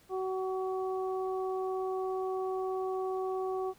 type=harmonic tone; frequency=376.4 Hz; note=F#4; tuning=30 cents sharp; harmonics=1 / 2 / 3; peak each=-32 / -38 / -42 dBFS; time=0.09-3.74 s; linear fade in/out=50 ms; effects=pink hiss -63 dBFS RMS until 3.78 s